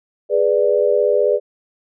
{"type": "chord", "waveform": "sine", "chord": "G# diminished", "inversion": "none", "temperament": "equal with one note detuned", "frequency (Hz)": [415.3, 493.9, 590], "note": ["G#4", "B4", "D5"], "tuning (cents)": [0, 0, 8], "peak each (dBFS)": -17, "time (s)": [0.29, 1.4], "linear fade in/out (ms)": 50, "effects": []}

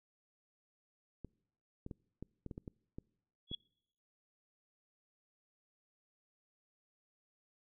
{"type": "clicks", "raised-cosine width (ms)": 3, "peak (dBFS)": -32, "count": 10, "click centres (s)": [1.247, 1.864, 1.912, 2.226, 2.463, 2.512, 2.579, 2.678, 2.985, 3.515]}
{"type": "tone with exponential growth", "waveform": "sine", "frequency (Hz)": 3356, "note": "G#7", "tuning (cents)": 17, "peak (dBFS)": -34, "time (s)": [3.47, 3.55], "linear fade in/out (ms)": 5, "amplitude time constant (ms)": 16}
{"effects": ["noise-tail reverb RT60 0.8 s tail -26 dB re dry"]}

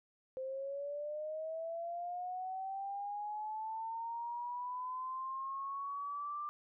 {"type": "linear sweep", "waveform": "sine", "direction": "up", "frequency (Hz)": [518, 1188], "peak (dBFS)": -38, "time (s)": [0.37, 6.49], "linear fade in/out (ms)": 0, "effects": []}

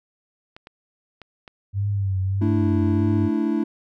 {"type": "clicks", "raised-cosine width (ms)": 0.3, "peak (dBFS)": -25, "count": 4, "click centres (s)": [0.565, 0.671, 1.217, 1.478]}
{"type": "tone with vibrato", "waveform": "sine", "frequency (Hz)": 98, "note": "G2", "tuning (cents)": 0, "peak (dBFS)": -20, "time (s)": [1.73, 3.3], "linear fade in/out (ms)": 50, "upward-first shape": "triangle", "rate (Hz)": 1.6, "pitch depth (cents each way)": 78}
{"type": "chord", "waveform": "triangle", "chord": "A suspended fourth", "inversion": "none", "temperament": "equal", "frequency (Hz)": [220, 293.7, 329.6], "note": ["A3", "D4", "E4"], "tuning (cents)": [0, 0, 0], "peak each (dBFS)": -22, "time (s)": [2.41, 3.64], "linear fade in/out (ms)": 10}
{"effects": []}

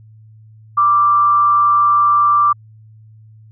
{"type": "tone with frequency modulation", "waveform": "sine", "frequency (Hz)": 1174.7, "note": "D6", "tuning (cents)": 0, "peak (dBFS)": -9, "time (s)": [0.77, 2.53], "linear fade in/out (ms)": 10, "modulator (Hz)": 178, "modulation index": 0.23, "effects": ["added 109 Hz sine -40 dBFS peak until 3.51 s"]}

